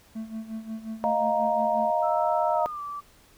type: tone with tremolo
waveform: triangle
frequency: 221.5 Hz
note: A3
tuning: 12 cents sharp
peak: -28 dBFS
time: 0.15-1.91 s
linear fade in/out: 10 ms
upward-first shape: sine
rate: 5.6 Hz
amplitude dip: 75%
type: chord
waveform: sine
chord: Eb suspended second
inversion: none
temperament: just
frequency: 622.3 / 700 / 933.4 Hz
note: Eb5 / F5 / Bb5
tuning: 0 / +4 / +2 cents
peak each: -26 dBFS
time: 1.04-2.66 s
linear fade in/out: 0 ms
type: tone with pitch glide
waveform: sine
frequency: 1318.5 to 1161.2 Hz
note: E6 to D6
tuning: 0 to -20 cents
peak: -32 dBFS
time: 2.02-3.01 s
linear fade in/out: 20 ms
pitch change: -220 cents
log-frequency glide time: 2.53-2.81 s
effects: pink hiss -57 dBFS RMS until 3.37 s